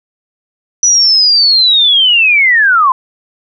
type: linear sweep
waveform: sine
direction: down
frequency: 5940 to 1000 Hz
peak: -5 dBFS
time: 0.83-2.92 s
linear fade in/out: 2 ms
effects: none